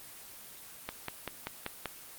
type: click train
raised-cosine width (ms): 0.3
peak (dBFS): -18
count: 6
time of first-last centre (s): 0.89-1.857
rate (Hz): 5.17
effects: white hiss -49 dBFS RMS until 2.18 s + Opus 24 kbps